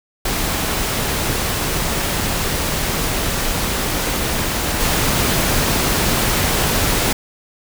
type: noise with level steps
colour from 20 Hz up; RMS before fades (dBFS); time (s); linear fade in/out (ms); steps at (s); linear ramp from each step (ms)
pink; -20 / -17; 0.25-7.13; 5; 4.8; 10
effects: none